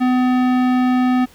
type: tone with tanh clipping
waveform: sine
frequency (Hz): 252.3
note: B3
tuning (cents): +37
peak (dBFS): -15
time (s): 0-1.26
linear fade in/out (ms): 20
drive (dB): 18
effects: pink hiss -48 dBFS RMS until 1.34 s